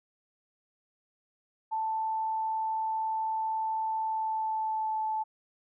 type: tone with pitch glide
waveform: sine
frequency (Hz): 882 to 871.9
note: A5 to A5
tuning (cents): +4 to -16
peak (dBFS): -28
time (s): 1.71-5.24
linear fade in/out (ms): 20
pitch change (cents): -20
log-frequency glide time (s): 3.99-5.01
effects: none